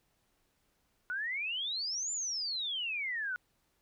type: exponential two-way sweep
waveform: sine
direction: up then down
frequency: 1437 to 7270 to 1437 Hz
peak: -33 dBFS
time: 1.1-3.36 s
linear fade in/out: 0 ms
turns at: 2.12 s
effects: pink hiss -75 dBFS RMS until 3.81 s